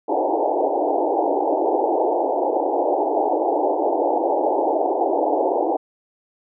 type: band-pass noise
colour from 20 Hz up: white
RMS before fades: -20 dBFS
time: 0.08-5.77 s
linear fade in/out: 10 ms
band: 290 to 880 Hz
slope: 96 dB/octave
effects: none